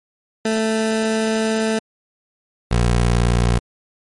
20% pulse tone pair in turn, 220.7 / 59.19 Hz, A3 / A#1, +5 / +27 cents, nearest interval octave + major seventh, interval 2278 cents, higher first, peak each -12 / -9 dBFS, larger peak second, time 0.45-1.79 / 2.71-3.59 s, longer first, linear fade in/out 5 ms, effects MP3 48 kbps

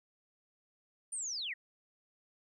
sine linear sweep, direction down, 9220 to 1760 Hz, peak -36 dBFS, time 1.12-1.54 s, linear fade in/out 10 ms, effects 13-bit

